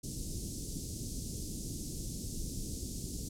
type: band-stop noise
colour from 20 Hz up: pink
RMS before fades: -39 dBFS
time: 0.03-3.29 s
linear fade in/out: 10 ms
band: 340 to 5400 Hz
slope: 24 dB/octave
effects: low-pass 10000 Hz 12 dB/octave